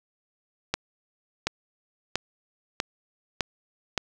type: accelerating click train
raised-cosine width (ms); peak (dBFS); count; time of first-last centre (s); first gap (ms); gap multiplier
0.2; -7; 6; 0.74-3.978; 730; 0.94
effects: none